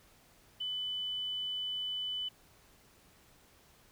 sine tone, 3000 Hz, F#7, 23 cents sharp, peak -34 dBFS, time 0.6-2.29 s, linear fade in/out 10 ms, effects pink hiss -63 dBFS RMS until 3.91 s

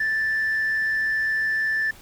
sine tone with frequency modulation, 1760 Hz, A6, in tune, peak -19 dBFS, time 0-1.91 s, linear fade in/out 5 ms, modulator 94.4 Hz, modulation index 0.29, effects tanh soft clip ceiling -18 dBFS + pink hiss -48 dBFS RMS until 2.01 s

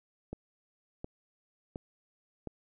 click train, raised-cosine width 2 ms, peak -25 dBFS, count 4, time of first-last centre 0.33-2.473 s, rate 1.4 Hz, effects none

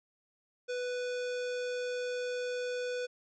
square tone, 495 Hz, B4, 4 cents sharp, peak -34 dBFS, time 0.68-3.07 s, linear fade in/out 20 ms, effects resampled to 16000 Hz

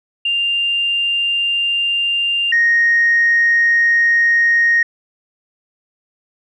sine tone pair in turn, 2794 / 1864.8 Hz, F7 / A#6, 0 / 0 cents, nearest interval perfect fifth, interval 700 cents, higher first, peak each -14 / -9 dBFS, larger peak second, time 0.25-2.52 / 2.52-4.83 s, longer second, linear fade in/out 5 ms, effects tanh soft clip ceiling -6 dBFS

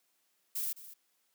violet noise with echo, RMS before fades -35 dBFS, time 0.55-0.73 s, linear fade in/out 10 ms, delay 210 ms, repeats 1, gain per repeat -15 dB, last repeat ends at 0.94 s, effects white hiss -75 dBFS RMS until 1.34 s + high-pass 200 Hz 12 dB/octave

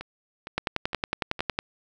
two click trains, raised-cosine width 0.3 ms, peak -9 / -20 dBFS, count 12 / 4, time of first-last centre 0.58-1.589 / 0.01-1.392 s, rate 10.9 / 2.17 Hz, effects none

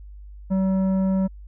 triangle tone with tanh clipping, 190.3 Hz, F#3, 49 cents sharp, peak -20 dBFS, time 0.5-1.28 s, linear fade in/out 20 ms, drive 14 dB, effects added 50 Hz sine -38 dBFS peak until 1.47 s

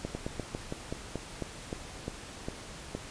slowing click train, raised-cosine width 2 ms, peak -20 dBFS, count 13, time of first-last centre 0.05-2.95 s, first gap 100 ms, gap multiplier 1.15, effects pink hiss -45 dBFS RMS until 3.1 s + resampled to 22050 Hz

